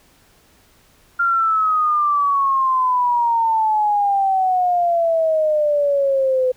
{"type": "exponential sweep", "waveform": "sine", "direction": "down", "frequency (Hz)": [1396.9, 505], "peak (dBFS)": -14, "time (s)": [1.19, 6.52], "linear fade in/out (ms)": 10, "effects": ["pink hiss -54 dBFS RMS until 6.56 s"]}